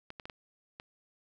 clicks, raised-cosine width 0.3 ms, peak -27 dBFS, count 5, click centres 0.104 / 0.198 / 0.255 / 0.298 / 0.799 s, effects none

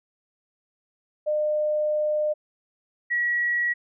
sine tone pair in turn, 605 / 1920.8 Hz, D#5 / B6, -49 / -49 cents, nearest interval octave + minor sixth, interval 2000 cents, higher second, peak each -21 dBFS, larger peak neither, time 1.26-2.34 / 3.1-3.74 s, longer first, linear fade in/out 20 ms, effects none

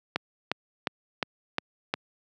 click train, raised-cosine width 0.3 ms, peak -9 dBFS, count 6, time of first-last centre 0.16-1.939 s, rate 2.81 Hz, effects high-pass 150 Hz 12 dB/octave

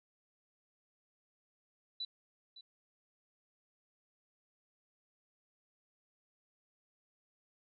sine tone with echo, 3968 Hz, B7, 7 cents sharp, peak -37 dBFS, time 2-2.05 s, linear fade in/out 5 ms, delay 560 ms, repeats 1, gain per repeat -14 dB, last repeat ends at 2.61 s, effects none

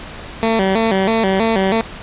15% pulse tone with vibrato, 207.7 Hz, G#3, in tune, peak -7 dBFS, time 0.43-1.81 s, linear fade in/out 0 ms, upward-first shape square, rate 3.1 Hz, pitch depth 140 cents each way, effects pink hiss -32 dBFS RMS until 2.02 s + resampled to 8000 Hz

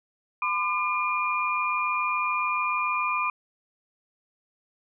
sine tone cluster, 1014 / 1201 / 2412 Hz, B5 / D6 / D7, +45 / +38 / +46 cents, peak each -28 dBFS, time 0.42-3.3 s, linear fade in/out 2 ms, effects none

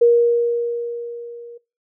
sine tone with level ramp, 472.7 Hz, A#4, 24 cents sharp, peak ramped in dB -8 to -35 dBFS, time 0.01-1.58 s, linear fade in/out 10 ms, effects noise-tail reverb RT60 0.3 s tail -23 dB re dry

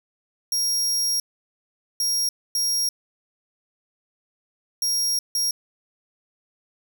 sawtooth tone bursts at uneven times, 5600 Hz, F8, 4 cents sharp, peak -18 dBFS, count 5, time 0.52-1.2 / 2-2.29 / 2.55-2.89 / 4.82-5.19 / 5.35-5.51 s, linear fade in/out 2 ms, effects none

